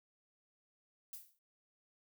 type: noise with exponential decay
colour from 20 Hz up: violet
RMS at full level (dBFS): -44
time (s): 1.13-1.39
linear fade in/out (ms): 2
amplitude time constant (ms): 55
effects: none